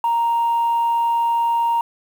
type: tone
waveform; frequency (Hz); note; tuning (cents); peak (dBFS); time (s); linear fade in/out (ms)
sine; 932.3; A#5; 0; -14; 0.04-1.81; 2
effects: tanh soft clip ceiling -13 dBFS + 7-bit